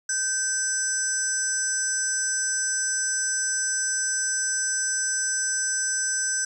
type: tone cluster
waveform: sine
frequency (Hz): 1549 / 5230 / 6010 / 7940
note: G6 / E8 / F#8 / B8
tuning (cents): -21 / -15 / +26 / +8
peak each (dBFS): -29 / -35 / -28 / -27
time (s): 0.09-6.45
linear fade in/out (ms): 5
effects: 9-bit